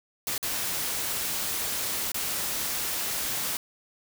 white noise with dropouts, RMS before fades -30 dBFS, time 0.27-3.57 s, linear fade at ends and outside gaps 1 ms, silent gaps 0.379-0.428 / 2.118-2.144 s, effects none

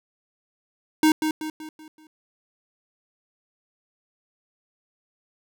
square tone with echo, 311.1 Hz, D#4, in tune, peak -15 dBFS, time 1.03-1.12 s, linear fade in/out 2 ms, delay 190 ms, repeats 5, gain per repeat -7 dB, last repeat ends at 2.07 s, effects none

